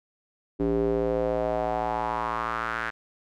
square tone with band-pass filter sweep, 56.9 Hz, A#1, 41 cents flat, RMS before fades -27 dBFS, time 0.59-2.91 s, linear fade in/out 20 ms, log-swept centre 340 to 1600 Hz, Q 3.7, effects none

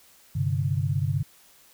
sine chord, G suspended fourth, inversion none, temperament equal, 98 / 130.81 / 146.83 Hz, G2 / C3 / D3, 0 / 0 / 0 cents, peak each -27 dBFS, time 0.35-1.23 s, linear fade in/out 10 ms, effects white hiss -56 dBFS RMS until 1.73 s

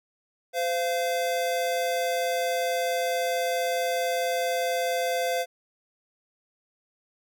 square tone pair together, 514 / 689.5 Hz, C5 / F5, -31 / -22 cents, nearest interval perfect fourth, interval 509 cents, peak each -28 dBFS, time 0.53-5.46 s, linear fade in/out 50 ms, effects none

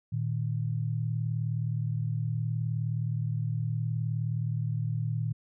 sine tone pair together, 114.8 / 154.08 Hz, A#2 / D#3, -26 / -17 cents, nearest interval perfect fourth, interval 509 cents, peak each -29 / -32 dBFS, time 0.12-5.33 s, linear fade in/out 10 ms, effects none

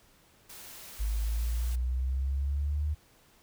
white noise, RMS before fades -47 dBFS, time 0.49-1.76 s, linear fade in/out 10 ms
sine linear sweep, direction up, 51.4 to 75.8 Hz, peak -27 dBFS, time 0.99-2.95 s, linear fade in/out 20 ms
effects pink hiss -62 dBFS RMS until 3.42 s

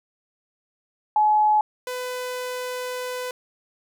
sine / sawtooth tone pair in turn, 850 / 501.1 Hz, G#5 / B4, +40 / +25 cents, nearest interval major sixth, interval 915 cents, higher first, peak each -15 / -24 dBFS, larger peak first, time 1.16-1.61 / 1.87-3.31 s, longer second, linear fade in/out 2 ms, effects none

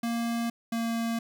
square tone pair in turn, 233.1 / 229.9 Hz, A#3 / A#3, 0 / -24 cents, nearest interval unison, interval 24 cents, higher first, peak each -28 dBFS, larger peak neither, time 0.03-0.5 / 0.72-1.19 s, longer neither, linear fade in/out 5 ms, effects none

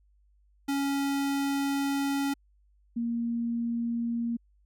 square / sine tone pair in turn, 278.4 / 234.1 Hz, C#4 / A#3, +8 / +8 cents, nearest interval minor third, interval 300 cents, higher first, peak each -27 dBFS, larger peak neither, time 0.68-2.34 / 2.96-4.37 s, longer first, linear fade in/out 10 ms, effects added 50 Hz sine -61 dBFS peak until 4.65 s

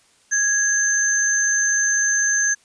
sine tone pair together, 1661.2 / 6272 Hz, G#6 / G8, 0 / 0 cents, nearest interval octave + major seventh, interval 2300 cents, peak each -19 dBFS, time 0.31-2.55 s, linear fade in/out 20 ms, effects white hiss -57 dBFS RMS until 2.64 s + resampled to 22050 Hz

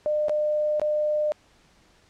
sine tone with dropouts, 603 Hz, D5, 46 cents sharp, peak -21 dBFS, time 0.06-1.32 s, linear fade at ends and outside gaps 0 ms, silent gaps 0.284-0.295 / 0.797-0.816 s, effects pink hiss -59 dBFS RMS until 2.09 s + low-pass 7000 Hz 12 dB/octave

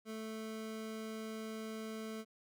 25% pulse tone, 220 Hz, A3, in tune, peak -38 dBFS, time 0.05-2.25 s, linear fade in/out 50 ms, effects none

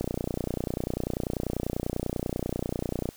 click train, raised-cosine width 2 ms, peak -15 dBFS, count 94, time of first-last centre 0.01-3.089 s, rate 30.2 Hz, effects white hiss -53 dBFS RMS until 3.16 s

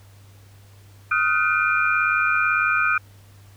sine tone cluster, 1262 / 1418 / 1516 / 2404 Hz, D#6 / F6 / F#6 / D7, +24 / +26 / +42 / +40 cents, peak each -23 dBFS, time 1.11-2.98 s, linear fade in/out 5 ms, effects added 99 Hz sine -46 dBFS peak until 3.56 s + pink hiss -55 dBFS RMS until 3.56 s

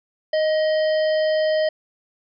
harmonic tone with a mistuned harmonic, 622.3 Hz, D#5, in tune, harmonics 1 / 3 / 5 / 7 / 8, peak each -17 / -30 / -34 / -40 / -37 dBFS, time 0.33-1.69 s, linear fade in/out 5 ms, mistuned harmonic 3, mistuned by +25 cents, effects none

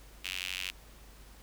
sawtooth tone with high-pass filter, 92.5 Hz, F#2, in tune, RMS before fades -38 dBFS, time 0.24-0.71 s, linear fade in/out 10 ms, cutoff 2700 Hz, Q 3.7, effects added 50 Hz sine -53 dBFS peak until 1.42 s + pink hiss -57 dBFS RMS until 1.42 s

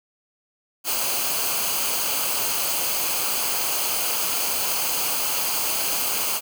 white noise with comb filter, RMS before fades -24 dBFS, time 0.84-6.41 s, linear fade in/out 50 ms, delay 0.54 ms, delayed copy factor -0.6, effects none

